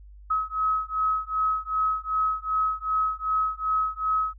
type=beating tone pair; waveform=sine; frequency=1278 / 1280.6 Hz; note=D#6 / D#6; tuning=+46 / +49 cents; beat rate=2.6 Hz; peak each=-26 dBFS; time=0.3-4.34 s; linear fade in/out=10 ms; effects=added 50 Hz sine -44 dBFS peak until 4.38 s